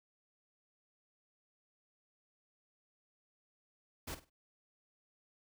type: noise with echo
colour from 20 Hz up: pink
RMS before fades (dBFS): -42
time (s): 4.07-4.15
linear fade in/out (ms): 10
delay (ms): 50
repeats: 3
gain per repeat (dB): -12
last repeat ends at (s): 4.3
effects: none